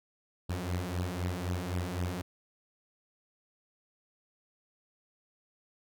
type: beating tone pair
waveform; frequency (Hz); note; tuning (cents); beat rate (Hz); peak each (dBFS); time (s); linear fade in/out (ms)
sawtooth; 87.6 / 91.5; F2 / F#2; +6 / -19; 3.9; -31; 0.49-2.22; 10
effects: none